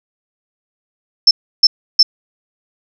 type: tone bursts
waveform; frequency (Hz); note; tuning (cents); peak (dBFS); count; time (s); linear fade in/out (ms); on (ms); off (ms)
sine; 5310; E8; +12; -3; 3; 1.27-2.03; 5; 40; 320
effects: none